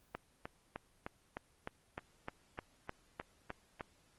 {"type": "click train", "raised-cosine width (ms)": 0.5, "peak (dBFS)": -25, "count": 13, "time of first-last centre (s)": [0.15, 3.809], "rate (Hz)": 3.28, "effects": ["pink hiss -70 dBFS RMS until 4.18 s", "Opus 24 kbps"]}